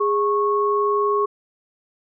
sine tone pair together, 412 / 1100 Hz, G#4 / C#6, -14 / -14 cents, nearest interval octave + perfect fourth, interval 1700 cents, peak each -19 / -20 dBFS, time 0-1.26 s, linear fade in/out 10 ms, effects none

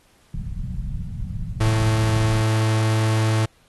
pink low-pass noise, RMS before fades -28 dBFS, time 0.34-2.43 s, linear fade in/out 2 ms, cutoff 190 Hz, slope 48 dB/octave
45% pulse tone, 110 Hz, A2, in tune, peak -17 dBFS, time 1.6-3.46 s, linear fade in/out 10 ms
effects pink hiss -58 dBFS RMS until 3.68 s + AAC 32 kbps

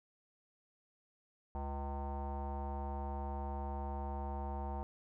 square tone with low-pass filter, 70 Hz, C#2, 18 cents sharp, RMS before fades -40 dBFS, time 1.55-4.83 s, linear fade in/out 0 ms, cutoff 850 Hz, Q 9.1, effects none

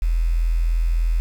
sine tone with quantisation, 41.69 Hz, E1, 20 cents sharp, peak -16 dBFS, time 0.02-1.2 s, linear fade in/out 0 ms, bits 7, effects none

